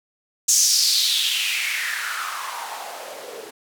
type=noise with band-pass filter sweep; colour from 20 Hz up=blue; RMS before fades=-23 dBFS; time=0.48-3.51 s; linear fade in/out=10 ms; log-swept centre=6700 to 400 Hz; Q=4.3; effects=none